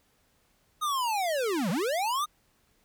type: linear two-way sweep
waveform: square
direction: down then up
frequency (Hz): 1257 to 155.56 to 1257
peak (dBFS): -27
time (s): 0.81-2.26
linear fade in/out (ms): 20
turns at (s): 1.7
effects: pink hiss -68 dBFS RMS until 2.84 s